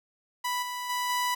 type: tone with level steps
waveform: sawtooth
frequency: 987.8 Hz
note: B5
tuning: in tune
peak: -24 / -29 / -24 / -22 dBFS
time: 0.44-1.35 s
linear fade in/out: 10 ms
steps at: 0.62 / 0.89 / 1.09 s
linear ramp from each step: 10 ms
effects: none